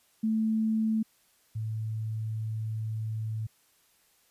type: tone pair in turn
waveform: sine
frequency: 220 / 110 Hz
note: A3 / A2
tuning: 0 / 0 cents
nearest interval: octave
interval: 1200 cents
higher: first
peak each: -24 / -30 dBFS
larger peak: first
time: 0.23-1.03 / 1.55-3.47 s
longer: second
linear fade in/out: 10 ms
effects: white hiss -66 dBFS RMS until 4.3 s + resampled to 32000 Hz